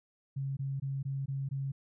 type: tone bursts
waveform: sine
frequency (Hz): 136.6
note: C#3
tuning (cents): -25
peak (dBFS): -32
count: 6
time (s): 0.36-1.72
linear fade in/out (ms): 10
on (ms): 210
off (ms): 20
effects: none